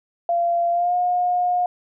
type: tone with pitch glide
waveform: sine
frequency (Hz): 688 to 716.4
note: F5 to F5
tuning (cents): -26 to +44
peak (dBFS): -17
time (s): 0.29-1.66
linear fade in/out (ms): 2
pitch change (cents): +70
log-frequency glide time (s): 0.71-0.95
effects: none